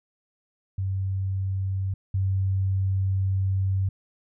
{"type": "tone pair in turn", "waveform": "sine", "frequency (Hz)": [95.9, 95.9], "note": ["G2", "G2"], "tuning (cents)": [-37, -37], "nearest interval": "unison", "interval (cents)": 0, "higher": "neither", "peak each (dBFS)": [-24, -21], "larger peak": "second", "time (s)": [[0.78, 1.94], [2.14, 3.89]], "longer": "second", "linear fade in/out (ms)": 5, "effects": []}